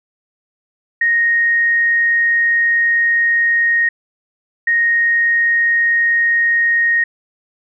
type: tone bursts at uneven times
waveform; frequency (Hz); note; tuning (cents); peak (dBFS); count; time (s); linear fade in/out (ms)
sine; 1864.7; A#6; 0; -11; 2; 1.01-3.89 / 4.67-7.04; 5
effects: none